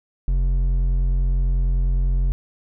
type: tone with hard clipping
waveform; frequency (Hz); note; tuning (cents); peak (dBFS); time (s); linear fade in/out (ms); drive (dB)
sine; 44.71; F1; +41; -18; 0.28-2.32; 0; 6
effects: none